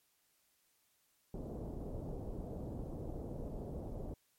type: low-pass noise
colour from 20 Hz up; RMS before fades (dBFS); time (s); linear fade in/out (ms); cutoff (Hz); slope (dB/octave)
pink; -43; 1.34-4.14; 2; 630; 24
effects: white hiss -75 dBFS RMS until 4.38 s + MP3 64 kbps